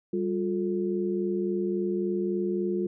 sine tone cluster, 195.7 / 356 / 439.6 Hz, G3 / F4 / A4, -3 / +33 / -2 cents, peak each -30 / -27 / -36 dBFS, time 0.13-2.87 s, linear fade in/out 5 ms, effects none

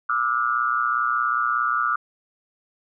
sine tone cluster, 1183 / 1308 / 1425 Hz, D6 / E6 / F6, +12 / -14 / +34 cents, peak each -24 dBFS, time 0.09-1.96 s, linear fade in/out 5 ms, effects none

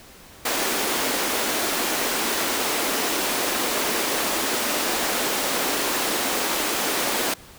pink high-pass noise, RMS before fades -24 dBFS, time 0.45-7.34 s, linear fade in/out 5 ms, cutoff 260 Hz, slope 24 dB/octave, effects pink hiss -46 dBFS RMS until 7.58 s

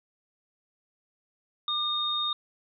sine tone pair together, 1200 / 3693 Hz, D6 / A#7, +37 / -17 cents, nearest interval octave + perfect fifth, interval 1946 cents, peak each -32 / -27 dBFS, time 1.68-2.33 s, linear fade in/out 2 ms, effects none

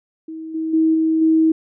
sine tone with level steps, 320 Hz, D#4, 49 cents sharp, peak -28 / -20 / -12 / -14 / -11 dBFS, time 0.28-1.52 s, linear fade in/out 5 ms, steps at 0.54 / 0.73 / 0.94 / 1.21 s, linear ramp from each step 10 ms, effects none

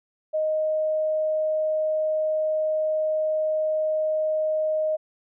sine tone, 622.3 Hz, D#5, in tune, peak -21 dBFS, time 0.33-4.97 s, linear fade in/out 20 ms, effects none

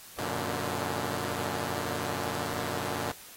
5% pulse chord, Gb augmented, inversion none, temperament equal with one note detuned, 92.5 / 118.72 / 146.83 Hz, Gb2 / Bb2 / D3, 0 / +32 / 0 cents, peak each -25 dBFS, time 0.18-3.12 s, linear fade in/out 5 ms, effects white hiss -49 dBFS RMS until 3.36 s + AAC 48 kbps

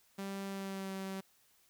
sawtooth tone with pitch glide, 196 to 192.19 Hz, G3 to G3, 0 to -34 cents, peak -35 dBFS, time 0.18-1.21 s, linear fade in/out 10 ms, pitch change -34 cents, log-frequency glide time 0.47-0.93 s, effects white hiss -69 dBFS RMS until 1.69 s

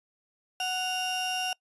35% pulse tone pair together, 740 / 2794 Hz, F#5 / F7, 0 / 0 cents, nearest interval octave + major seventh, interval 2300 cents, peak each -30 / -29 dBFS, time 0.6-1.53 s, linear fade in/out 2 ms, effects noise-tail reverb RT60 0.1 s tail -25 dB re dry + resampled to 24000 Hz

